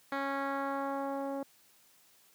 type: tone with low-pass filter sweep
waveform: 10% pulse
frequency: 275.8 Hz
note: C#4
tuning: 9 cents flat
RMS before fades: -35 dBFS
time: 0.12-1.43 s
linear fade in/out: 2 ms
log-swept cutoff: 2500 to 560 Hz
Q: 1.1
effects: white hiss -64 dBFS RMS until 2.34 s + high-pass 100 Hz 12 dB/octave